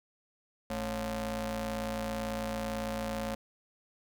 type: ring-modulated tone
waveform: sawtooth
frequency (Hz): 164.8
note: E3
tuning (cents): 0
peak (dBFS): -26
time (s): 0.7-3.35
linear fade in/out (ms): 5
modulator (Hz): 383
effects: 11-bit